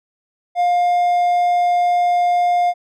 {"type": "tone", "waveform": "triangle", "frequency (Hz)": 707, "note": "F5", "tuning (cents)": 21, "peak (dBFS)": -11, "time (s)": [0.55, 2.74], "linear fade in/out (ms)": 50, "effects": []}